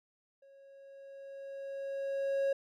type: tone with level ramp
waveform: triangle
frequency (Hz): 549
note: C#5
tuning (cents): -17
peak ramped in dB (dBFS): -55 to -25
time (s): 0.42-2.53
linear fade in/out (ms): 5
effects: none